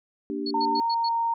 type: chord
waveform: sine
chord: G minor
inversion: first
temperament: equal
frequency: 233.1 / 293.7 / 392 Hz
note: Bb3 / D4 / G4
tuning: 0 / 0 / 0 cents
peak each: -34 / -30 / -32 dBFS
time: 0.3-0.8 s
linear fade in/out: 0 ms
type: tone bursts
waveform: sine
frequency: 4380 Hz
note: C#8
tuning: 22 cents flat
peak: -29 dBFS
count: 5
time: 0.46-1.089 s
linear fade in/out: 5 ms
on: 49 ms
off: 96 ms
type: tone with pitch glide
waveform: sine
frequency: 910 to 924.3 Hz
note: A#5 to A#5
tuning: -42 to -15 cents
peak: -22 dBFS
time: 0.54-1.34 s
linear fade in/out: 5 ms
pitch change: +27 cents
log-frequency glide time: 0.7-0.86 s
effects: none